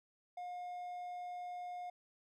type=tone; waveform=triangle; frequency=715 Hz; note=F5; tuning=41 cents sharp; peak=-40 dBFS; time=0.37-1.9 s; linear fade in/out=5 ms; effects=none